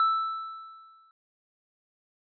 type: tone with exponential decay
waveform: triangle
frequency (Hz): 1320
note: E6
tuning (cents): +2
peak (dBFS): -17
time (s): 0-1.11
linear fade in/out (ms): 1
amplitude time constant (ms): 240
effects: resampled to 11025 Hz